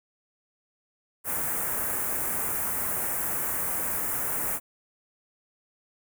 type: band-stop noise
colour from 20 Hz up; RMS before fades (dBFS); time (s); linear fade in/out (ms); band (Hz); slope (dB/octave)
white; -29; 1.24-4.6; 50; 1900 to 8700; 24
effects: none